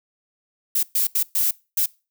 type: noise bursts at uneven times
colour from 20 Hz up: violet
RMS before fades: -20 dBFS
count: 5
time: 0.75-0.83 / 0.95-1.07 / 1.15-1.23 / 1.35-1.51 / 1.77-1.86 s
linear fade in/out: 5 ms
effects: noise-tail reverb RT60 0.3 s tail -23 dB re dry

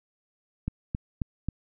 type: click train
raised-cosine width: 5 ms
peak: -16 dBFS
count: 4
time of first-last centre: 0.68-1.486 s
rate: 3.72 Hz
effects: none

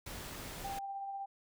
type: noise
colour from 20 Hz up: pink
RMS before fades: -45 dBFS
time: 0.06-0.79 s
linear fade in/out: 5 ms
type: tone with tremolo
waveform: sine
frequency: 789 Hz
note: G5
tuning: 11 cents sharp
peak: -37 dBFS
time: 0.64-1.26 s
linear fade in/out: 10 ms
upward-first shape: triangle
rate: 16 Hz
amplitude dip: 35%
effects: none

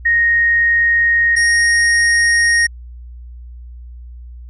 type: tone pair in turn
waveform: sine / square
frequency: 1864.7 / 1864.7 Hz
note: A#6 / A#6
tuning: 0 / 0 cents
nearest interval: unison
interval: 0 cents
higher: neither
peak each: -10 / -11 dBFS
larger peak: first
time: 0.05-1.36 / 1.36-2.67 s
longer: neither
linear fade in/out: 10 ms
effects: added 60 Hz sine -31 dBFS peak until 4.49 s + resampled to 24000 Hz

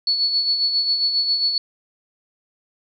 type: tone with tremolo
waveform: sine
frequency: 4418 Hz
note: C#8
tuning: 7 cents flat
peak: -15 dBFS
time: 0.07-1.58 s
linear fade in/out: 2 ms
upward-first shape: sine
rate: 7.4 Hz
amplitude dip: 50%
effects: none

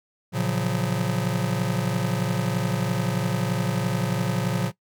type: chord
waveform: square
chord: Gb major seventh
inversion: first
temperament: just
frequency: 115.62 / 138.75 / 173.43 / 185 Hz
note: Bb2 / Db3 / F3 / Gb3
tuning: -14 / +2 / -12 / 0 cents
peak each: -29 dBFS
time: 0.32-4.72 s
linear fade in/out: 50 ms
effects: noise-tail reverb RT60 0.1 s tail -18 dB re dry

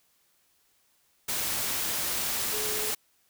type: tone in noise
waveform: sine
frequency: 427.2 Hz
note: G#4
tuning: 49 cents sharp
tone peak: -36 dBFS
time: 2.53-2.91 s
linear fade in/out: 10 ms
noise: white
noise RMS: -30 dBFS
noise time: 1.28-2.95 s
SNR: -9 dB
effects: white hiss -68 dBFS RMS until 3.29 s

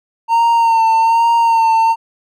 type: tone with vibrato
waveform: triangle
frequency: 914 Hz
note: A#5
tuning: 34 cents flat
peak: -7 dBFS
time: 0.28-1.96 s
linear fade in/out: 50 ms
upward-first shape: sine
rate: 1.2 Hz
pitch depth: 31 cents each way
effects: none

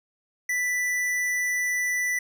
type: tone with hard clipping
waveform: sine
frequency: 1979 Hz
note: B6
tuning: 3 cents sharp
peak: -25 dBFS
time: 0.49-2.19 s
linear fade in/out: 5 ms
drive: 13 dB
effects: none

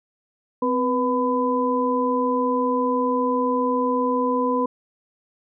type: tone cluster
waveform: sine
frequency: 256.6 / 491.3 / 1004 Hz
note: C4 / B4 / B5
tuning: -34 / -9 / +28 cents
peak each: -23 dBFS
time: 0.62-4.66 s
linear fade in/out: 5 ms
effects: none

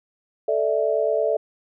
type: chord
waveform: sine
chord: A suspended fourth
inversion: none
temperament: equal with one note detuned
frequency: 440 / 587.3 / 656.6 Hz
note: A4 / D5 / E5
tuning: 0 / 0 / -7 cents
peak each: -23 dBFS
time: 0.48-1.37 s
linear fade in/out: 5 ms
effects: none

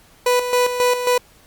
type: tone with tremolo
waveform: 30% pulse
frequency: 493.9 Hz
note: B4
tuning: in tune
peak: -11 dBFS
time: 0.26-1.18 s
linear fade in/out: 5 ms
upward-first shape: square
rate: 3.7 Hz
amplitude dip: 60%
effects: pink hiss -51 dBFS RMS until 1.46 s + Opus 48 kbps

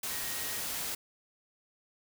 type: tone in noise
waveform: sine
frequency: 1880 Hz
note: A#6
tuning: 14 cents sharp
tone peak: -46 dBFS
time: 0.1-0.6 s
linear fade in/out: 5 ms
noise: white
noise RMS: -36 dBFS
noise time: 0.03-0.95 s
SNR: -13 dB
effects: none

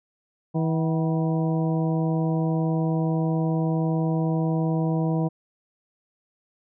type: harmonic tone with a mistuned harmonic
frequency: 161.6 Hz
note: E3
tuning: 34 cents flat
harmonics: 1 / 2 / 3 / 4 / 5 / 6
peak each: -22 / -28 / -32 / -34 / -36 / -38 dBFS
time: 0.54-5.29 s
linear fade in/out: 20 ms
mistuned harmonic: 5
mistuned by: -94 cents
effects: none

